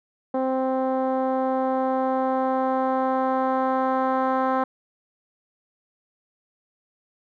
10% pulse tone with low-pass filter sweep, 261.6 Hz, C4, in tune, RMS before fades -23 dBFS, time 0.34-4.64 s, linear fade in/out 5 ms, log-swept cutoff 630 to 1100 Hz, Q 1.3, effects none

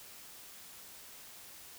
silence, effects white hiss -52 dBFS RMS until 1.78 s

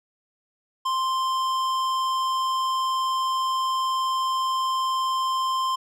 sine tone with tanh clipping, 1046.5 Hz, C6, in tune, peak -24 dBFS, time 0.85-5.76 s, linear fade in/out 10 ms, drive 15 dB, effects none

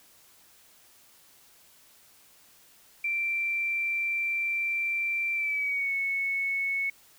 sine tone with pitch glide, 2351 to 2206 Hz, D7 to C#7, +1 to -9 cents, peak -26 dBFS, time 3.04-6.9 s, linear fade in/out 5 ms, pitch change -110 cents, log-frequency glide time 5.34-5.93 s, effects white hiss -58 dBFS RMS until 7.18 s

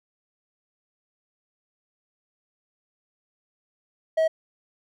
triangle tone, 641 Hz, E5, 49 cents flat, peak -16 dBFS, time 4.17-4.28 s, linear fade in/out 10 ms, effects none

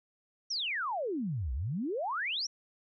sine exponential two-way sweep, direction down then up, 5920 to 58.27 to 5920 Hz, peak -31 dBFS, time 0.5-2.47 s, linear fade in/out 10 ms, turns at 1.53 s, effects none

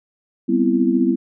sine chord, C major seventh, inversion second, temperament equal with one note detuned, 196 / 246.9 / 261.6 / 333.1 Hz, G3 / B3 / C4 / E4, 0 / 0 / 0 / +18 cents, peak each -22 / -18 / -20 / -19 dBFS, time 0.48-1.16 s, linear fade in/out 20 ms, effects none

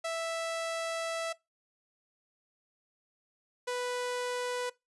sawtooth tone pair in turn, 659.3 / 493.9 Hz, E5 / B4, 0 / 0 cents, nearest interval perfect fourth, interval 500 cents, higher first, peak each -28 dBFS, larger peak neither, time 0.04-1.33 / 3.67-4.7 s, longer first, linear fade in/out 10 ms, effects noise-tail reverb RT60 0.2 s tail -21 dB re dry + resampled to 24000 Hz

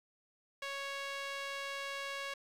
sawtooth tone with band-pass filter, 554.4 Hz, C#5, in tune, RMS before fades -41 dBFS, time 0.62-2.34 s, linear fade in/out 5 ms, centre 2500 Hz, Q 0.83, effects 10-bit

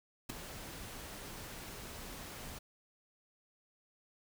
pink noise with ADSR envelope, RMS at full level -36 dBFS, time 0.29-2.59 s, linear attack 9 ms, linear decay 8 ms, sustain -11 dB, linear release 11 ms, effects none

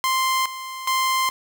sawtooth tone with tremolo, 1046 Hz, C6, 1 cent flat, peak -15 dBFS, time 0.04-1.3 s, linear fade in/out 0 ms, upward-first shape square, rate 1.2 Hz, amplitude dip 75%, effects none

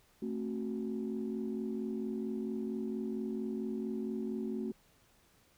sine chord, F# diminished, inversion first, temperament just, 222 / 266.4 / 370 Hz, A3 / C4 / F#4, +16 / +31 / 0 cents, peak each -36 / -40 / -39 dBFS, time 0.22-4.72 s, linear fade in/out 5 ms, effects tanh soft clip ceiling -27 dBFS + pink hiss -67 dBFS RMS until 5.57 s

